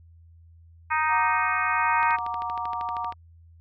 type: harmonic tone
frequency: 311.1 Hz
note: D#4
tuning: in tune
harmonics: 3 / 4 / 5 / 6 / 7 / 8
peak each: -25 / -27 / -29 / -31 / -32 / -33 dBFS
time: 0.9-2.17 s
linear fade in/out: 20 ms
type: chord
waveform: sine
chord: Gb augmented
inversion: none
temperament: equal with one note detuned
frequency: 730.2 / 932.3 / 1174.7 Hz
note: Gb5 / Bb5 / D6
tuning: -23 / 0 / 0 cents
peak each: -34 / -30 / -32 dBFS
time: 1.08-3.14 s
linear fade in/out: 50 ms
type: click train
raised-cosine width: 0.3 ms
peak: -23 dBFS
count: 15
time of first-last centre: 2.03-3.124 s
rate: 12.8 Hz
effects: added 83 Hz sine -49 dBFS peak until 3.6 s